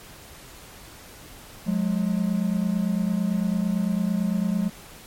triangle tone pair together, 181.07 / 210 Hz, F#3 / G#3, -37 / +19 cents, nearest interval minor third, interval 256 cents, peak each -22 dBFS, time 1.66-4.7 s, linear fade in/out 20 ms, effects pink hiss -45 dBFS RMS until 5.06 s + MP3 64 kbps

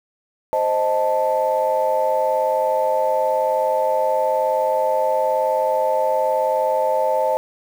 sine chord, A diminished, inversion first, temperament equal, 523.3 / 622.3 / 880 Hz, C5 / Eb5 / A5, 0 / 0 / 0 cents, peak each -20 / -20 / -20 dBFS, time 0.53-7.37 s, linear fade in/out 0 ms, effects tanh soft clip ceiling -8 dBFS + 7-bit

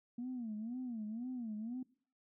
sine tone with vibrato, 232.9 Hz, A#3, 1 cent flat, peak -38 dBFS, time 0.18-1.83 s, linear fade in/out 5 ms, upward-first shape sine, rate 2 Hz, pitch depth 170 cents each way, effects noise-tail reverb RT60 0.5 s tail -21 dB re dry + tanh soft clip ceiling -35 dBFS

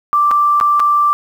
sine tone with dropouts, 1174.7 Hz, D6, in tune, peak -9 dBFS, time 0.13-1.13 s, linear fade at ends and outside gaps 0 ms, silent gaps 0.31-0.314 / 0.601-0.611 / 0.796-0.801 s, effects 7-bit

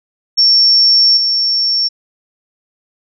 sine tone with level steps, 5460 Hz, F8, 40 cents flat, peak -6 / -11 dBFS, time 0.37-1.89 s, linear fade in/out 20 ms, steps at 1.17 s, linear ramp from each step 2 ms, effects none

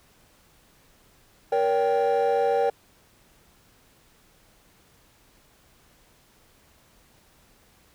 triangle chord, G diminished, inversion first, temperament just, 470.4 / 564.5 / 784 Hz, Bb4 / Db5 / G5, +16 / +31 / 0 cents, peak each -20 / -23 / -22 dBFS, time 1.52-2.7 s, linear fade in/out 5 ms, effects tanh soft clip ceiling -13 dBFS + pink hiss -59 dBFS RMS until 7.94 s

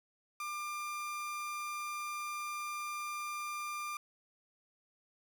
30% pulse tone, 1195 Hz, D6, 30 cents sharp, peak -35 dBFS, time 0.4-3.97 s, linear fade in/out 2 ms, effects 12-bit

